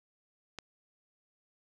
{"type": "click", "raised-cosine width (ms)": 0.2, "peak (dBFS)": -23, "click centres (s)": 0.587, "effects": []}